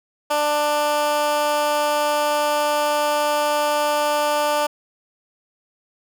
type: tone with high-pass filter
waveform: 15% pulse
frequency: 296.1 Hz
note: D4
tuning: 14 cents sharp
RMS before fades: -20 dBFS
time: 0.3-4.67 s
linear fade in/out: 10 ms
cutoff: 640 Hz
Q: 1.5
effects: none